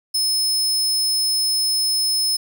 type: tone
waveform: sawtooth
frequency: 5200 Hz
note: E8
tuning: 24 cents flat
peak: -15 dBFS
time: 0.14-2.37 s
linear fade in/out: 10 ms
effects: none